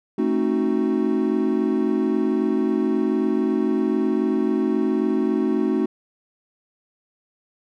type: chord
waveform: triangle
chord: A diminished seventh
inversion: none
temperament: equal with one note detuned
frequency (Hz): 220 / 267.3 / 311.1 / 370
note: A3 / C4 / Eb4 / Gb4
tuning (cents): 0 / +37 / 0 / 0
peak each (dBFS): -22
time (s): 0.18-5.86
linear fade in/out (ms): 5
effects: none